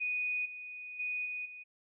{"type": "tone with level steps", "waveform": "sine", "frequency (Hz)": 2480, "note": "D#7", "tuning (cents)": -6, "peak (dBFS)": [-31, -42, -33, -36, -45], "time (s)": [0, 1.64], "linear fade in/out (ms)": 20, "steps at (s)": [0.45, 0.99, 1.25, 1.45], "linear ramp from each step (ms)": 10, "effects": []}